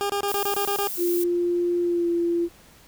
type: tone bursts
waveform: 20% pulse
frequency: 403.6 Hz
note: G#4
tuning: 49 cents flat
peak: -18 dBFS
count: 8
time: 0.01-0.873 s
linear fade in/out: 0 ms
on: 86 ms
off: 25 ms
type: noise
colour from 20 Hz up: violet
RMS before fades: -31 dBFS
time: 0.28-1.24 s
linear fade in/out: 5 ms
type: tone with pitch glide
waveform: sine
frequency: 349.3 to 342.1 Hz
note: F4 to F4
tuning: 0 to -36 cents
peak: -20 dBFS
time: 0.97-2.49 s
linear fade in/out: 50 ms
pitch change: -36 cents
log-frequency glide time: 1.82-2.09 s
effects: pink hiss -52 dBFS RMS until 2.87 s